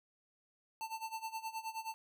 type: tone with tremolo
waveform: square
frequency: 891 Hz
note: A5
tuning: 22 cents sharp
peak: -38 dBFS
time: 0.81-1.94 s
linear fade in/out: 0 ms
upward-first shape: sine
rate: 9.5 Hz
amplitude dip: 85%
effects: none